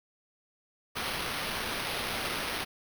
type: noise with sample-and-hold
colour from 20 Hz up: blue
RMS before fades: -34 dBFS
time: 0.95-2.65 s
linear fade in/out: 20 ms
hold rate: 7350 Hz
effects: none